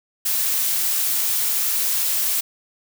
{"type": "noise", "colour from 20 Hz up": "blue", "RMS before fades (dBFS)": -21, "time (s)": [0.25, 2.41], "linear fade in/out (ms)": 10, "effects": []}